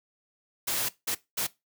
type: noise bursts at uneven times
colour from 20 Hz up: white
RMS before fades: -29 dBFS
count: 3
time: 0.67-0.89 / 1.07-1.15 / 1.37-1.47 s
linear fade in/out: 10 ms
effects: noise-tail reverb RT60 0.2 s tail -19 dB re dry + high-pass 80 Hz 12 dB/octave